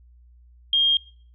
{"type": "tone", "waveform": "sine", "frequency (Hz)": 3223, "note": "G7", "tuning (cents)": 47, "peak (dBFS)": -16, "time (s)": [0.73, 0.97], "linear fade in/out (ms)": 2, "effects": ["noise-tail reverb RT60 0.6 s tail -25 dB re dry", "added 60 Hz sine -49 dBFS peak until 1.34 s"]}